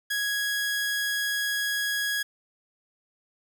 sawtooth tone, 1661.2 Hz, G#6, in tune, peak -22 dBFS, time 0.1-2.23 s, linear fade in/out 10 ms, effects none

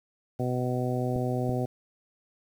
harmonic tone, 125.2 Hz, B2, 24 cents sharp, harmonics 1 / 2 / 3 / 4 / 5 / 6, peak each -29 / -32 / -34 / -35 / -36 / -37 dBFS, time 0.39-1.66 s, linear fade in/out 10 ms
clicks, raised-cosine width 3 ms, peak -21 dBFS, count 2, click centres 1.161 / 1.494 s
effects 9-bit

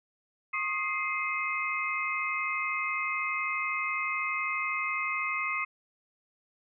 sine tone cluster, 1087 / 1239 / 2097 / 2541 Hz, C#6 / D#6 / C7 / D#7, -34 / -8 / +3 / +36 cents, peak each -37 / -35 / -32 / -34 dBFS, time 0.53-5.65 s, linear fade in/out 10 ms, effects none

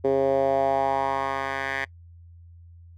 10% pulse tone with band-pass filter sweep, 135.6 Hz, C#3, 38 cents flat, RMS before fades -24 dBFS, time 0.04-1.85 s, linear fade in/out 10 ms, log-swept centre 430 to 1800 Hz, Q 3.1, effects noise-tail reverb RT60 0.1 s tail -24 dB re dry + added 85 Hz sine -45 dBFS peak until 2.97 s

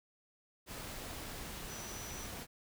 sine tone in noise, 5920 Hz, F#8, in tune, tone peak -49 dBFS, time 1.67-2.29 s, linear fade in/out 50 ms, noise pink, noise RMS -45 dBFS, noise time 0.66-2.47 s, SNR -7 dB, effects none

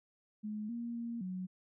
sine tone with pitch steps, 212.3 / 235.4 / 233.8 / 184.7 Hz, G#3 / A#3 / A#3 / F#3, +38 / +17 / +5 / -3 cents, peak -37 dBFS, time 0.43-1.47 s, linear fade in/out 20 ms, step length 260 ms, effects none

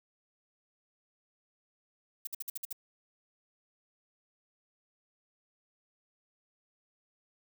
violet noise bursts, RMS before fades -37 dBFS, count 7, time 2.25-2.728 s, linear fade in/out 5 ms, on 22 ms, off 54 ms, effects none

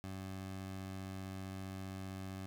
20% pulse tone, 95.3 Hz, G2, 48 cents flat, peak -38 dBFS, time 0.04-2.46 s, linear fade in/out 0 ms, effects none

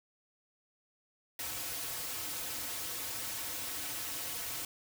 white noise with comb filter, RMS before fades -39 dBFS, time 1.39-4.65 s, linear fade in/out 2 ms, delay 5 ms, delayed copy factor -1, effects none

